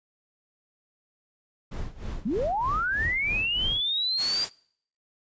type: noise with tremolo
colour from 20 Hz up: brown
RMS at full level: -32 dBFS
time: 1.71-3.81 s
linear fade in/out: 10 ms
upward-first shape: sine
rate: 3.2 Hz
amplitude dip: 85%
type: linear sweep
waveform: sine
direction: up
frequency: 175.5 to 4800 Hz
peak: -24 dBFS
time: 2.25-4.45 s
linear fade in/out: 10 ms
type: noise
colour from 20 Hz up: white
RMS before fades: -33 dBFS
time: 4.17-4.5 s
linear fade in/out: 50 ms
effects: noise-tail reverb RT60 0.6 s tail -24 dB re dry + resampled to 16000 Hz